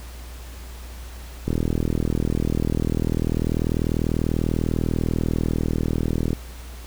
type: click train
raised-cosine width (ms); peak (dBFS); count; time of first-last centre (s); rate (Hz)
3; -9; 196; 1.48-6.331; 40.2
effects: added 60 Hz sine -35 dBFS peak until 6.86 s + pink hiss -44 dBFS RMS until 6.86 s